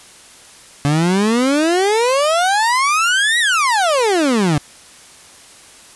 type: exponential two-way sweep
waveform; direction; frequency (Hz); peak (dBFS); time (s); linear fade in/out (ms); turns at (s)
30% pulse; up then down; 140.2 to 1954 to 140.2; -10; 0.85-4.58; 0; 3.39
effects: white hiss -42 dBFS RMS until 5.95 s + resampled to 24000 Hz